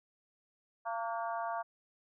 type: harmonic tone with a mistuned harmonic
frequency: 228.9 Hz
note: A#3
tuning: 31 cents flat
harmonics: 3 / 4 / 5 / 6 / 7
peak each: -37 / -39 / -41 / -46 / -51 dBFS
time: 0.85-1.63 s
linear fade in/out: 20 ms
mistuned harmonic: 6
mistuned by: +60 cents
effects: none